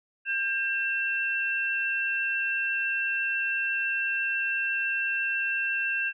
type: tone pair together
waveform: sine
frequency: 1595 / 2697 Hz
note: G6 / E7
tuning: +30 / +39 cents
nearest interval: major sixth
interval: 909 cents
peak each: -28 dBFS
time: 0.25-6.13 s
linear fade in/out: 50 ms
effects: none